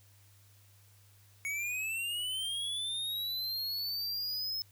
square linear sweep, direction up, 2217 to 5200 Hz, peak -34 dBFS, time 1.45-4.62 s, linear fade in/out 0 ms, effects added 100 Hz sine -60 dBFS peak until 4.71 s + white hiss -65 dBFS RMS until 4.71 s

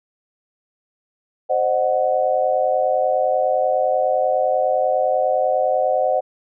sine chord, C diminished, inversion none, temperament equal with one note detuned, 523.3 / 613.3 / 740 Hz, C5 / Eb5 / Gb5, 0 / -25 / 0 cents, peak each -20 dBFS, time 1.49-6.21 s, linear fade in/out 20 ms, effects none

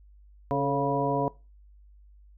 harmonic tone with a mistuned harmonic, 139.3 Hz, C#3, 9 cents sharp, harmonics 1 / 2 / 3 / 4 / 5 / 7, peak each -31 / -31 / -31 / -31 / -31 / -31 dBFS, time 0.51-1.28 s, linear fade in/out 0 ms, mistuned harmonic 3, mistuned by +58 cents, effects noise-tail reverb RT60 0.3 s tail -21 dB re dry + added 50 Hz sine -51 dBFS peak until 2.37 s

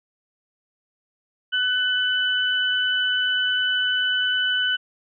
sine tone pair together, 1501.3 / 2996 Hz, F#6 / F#7, +25 / +21 cents, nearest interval octave, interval 1196 cents, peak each -22 dBFS, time 1.52-4.77 s, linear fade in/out 20 ms, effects none

